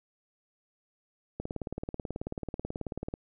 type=click train; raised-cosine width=2 ms; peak=-21 dBFS; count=33; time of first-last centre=1.4-3.139 s; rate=18.4 Hz; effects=none